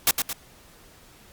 white noise with echo, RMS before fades -18 dBFS, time 0.07-0.11 s, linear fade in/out 2 ms, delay 110 ms, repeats 2, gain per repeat -6 dB, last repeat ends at 0.33 s, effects pink hiss -52 dBFS RMS until 1.32 s + Opus 48 kbps

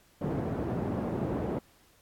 pink band-pass noise, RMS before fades -32 dBFS, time 0.21-1.59 s, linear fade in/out 5 ms, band 120 to 550 Hz, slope 12 dB/octave, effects pink hiss -63 dBFS RMS until 2.01 s + AAC 64 kbps

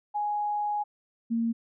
sine tone pair in turn, 832 / 230.1 Hz, G#5 / A#3, +3 / -22 cents, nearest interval octave + minor seventh, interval 2225 cents, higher first, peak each -26 / -24 dBFS, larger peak second, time 0.14-0.84 / 1.3-1.53 s, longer first, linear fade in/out 20 ms, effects none

